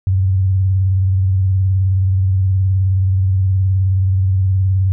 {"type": "tone with vibrato", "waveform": "sine", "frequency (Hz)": 94.9, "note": "F#2", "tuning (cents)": 44, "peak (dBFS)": -11, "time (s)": [0.07, 4.92], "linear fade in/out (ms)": 0, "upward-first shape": "sine", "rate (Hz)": 19, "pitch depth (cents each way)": 58, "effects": []}